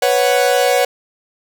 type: chord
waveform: 45% pulse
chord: B suspended second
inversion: none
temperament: equal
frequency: 493.9 / 554.4 / 740 Hz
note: B4 / C#5 / F#5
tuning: 0 / 0 / 0 cents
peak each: -16 / -16 / -17 dBFS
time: 0.02-0.85 s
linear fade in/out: 5 ms
effects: none